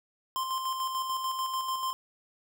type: tone with tremolo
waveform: square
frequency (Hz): 1046.5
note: C6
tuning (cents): 0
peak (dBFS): -29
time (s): 0.36-1.93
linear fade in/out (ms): 0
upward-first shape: square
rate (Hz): 6.8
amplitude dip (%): 40
effects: none